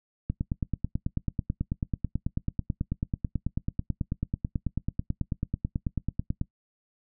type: click train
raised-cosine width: 5 ms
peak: -15 dBFS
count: 57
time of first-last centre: 0.3-6.414 s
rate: 9.16 Hz
effects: noise-tail reverb RT60 0.1 s tail -20 dB re dry